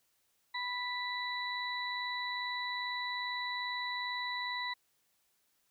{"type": "harmonic tone", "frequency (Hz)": 987.8, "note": "B5", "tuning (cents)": 0, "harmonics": [1, 2, 4], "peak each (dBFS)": [-39, -38, -40], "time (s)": [0.54, 4.74], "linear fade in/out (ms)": 10, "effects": ["white hiss -75 dBFS RMS until 5.7 s"]}